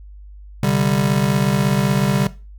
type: chord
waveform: square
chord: C suspended second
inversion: none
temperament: just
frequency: 130.81 / 147.16 / 196.22 Hz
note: C3 / D3 / G3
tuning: 0 / +4 / +2 cents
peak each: -21 / -20 / -20 dBFS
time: 0.63-2.27 s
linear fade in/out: 2 ms
effects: noise-tail reverb RT60 0.3 s tail -17 dB re dry + added 50 Hz sine -36 dBFS peak until 2.58 s